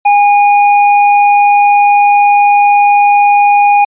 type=tone with tanh clipping; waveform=triangle; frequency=818 Hz; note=G#5; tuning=26 cents flat; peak=-6 dBFS; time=0.05-3.85 s; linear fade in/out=10 ms; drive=17 dB; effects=resampled to 8000 Hz